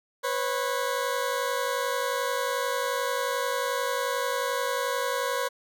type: tone pair together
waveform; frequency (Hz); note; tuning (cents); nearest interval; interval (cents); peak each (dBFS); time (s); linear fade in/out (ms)
20% pulse; 493.9 / 545.2; B4 / C#5; 0 / -29; major second; 171; -24; 0.23-5.49; 20
effects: none